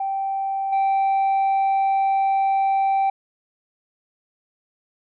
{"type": "tone with level steps", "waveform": "sine", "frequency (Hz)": 780, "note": "G5", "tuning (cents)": -9, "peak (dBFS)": [-21, -14], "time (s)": [0, 3.1], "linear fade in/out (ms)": 5, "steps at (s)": 0.72, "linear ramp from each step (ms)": 10, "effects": ["tanh soft clip ceiling -16 dBFS"]}